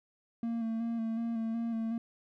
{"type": "tone with vibrato", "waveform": "triangle", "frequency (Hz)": 228.2, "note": "A#3", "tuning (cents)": -37, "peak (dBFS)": -29, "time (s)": [0.43, 1.98], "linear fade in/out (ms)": 2, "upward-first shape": "square", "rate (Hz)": 2.7, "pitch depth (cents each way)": 24, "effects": []}